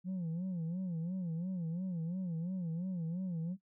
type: tone with vibrato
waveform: sine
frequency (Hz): 174.61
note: F3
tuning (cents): 0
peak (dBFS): -32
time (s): 0.04-3.57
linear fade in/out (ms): 50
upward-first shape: sine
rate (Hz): 2.9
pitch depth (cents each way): 140
effects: noise-tail reverb RT60 0.1 s tail -20 dB re dry + tanh soft clip ceiling -34 dBFS